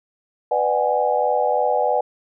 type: chord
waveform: sine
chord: G# half-diminished seventh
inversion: first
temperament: just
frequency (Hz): 498.4 / 598 / 747.5 / 830.6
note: B4 / D5 / F#5 / G#5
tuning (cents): +16 / +31 / +17 / 0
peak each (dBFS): -22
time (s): 0.51-2.01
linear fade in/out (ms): 5
effects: none